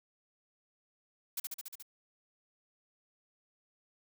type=noise with echo; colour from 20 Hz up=blue; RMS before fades=-36 dBFS; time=1.37-1.4 s; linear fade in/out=5 ms; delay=71 ms; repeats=6; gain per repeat=-2 dB; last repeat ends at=1.826 s; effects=none